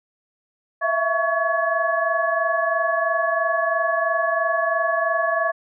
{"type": "tone cluster", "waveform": "sine", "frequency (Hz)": [652, 675, 1122, 1702], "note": ["E5", "E5", "C#6", "G#6"], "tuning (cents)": [-19, 41, 21, 42], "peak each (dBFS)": -24, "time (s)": [0.81, 5.52], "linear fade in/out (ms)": 20, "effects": []}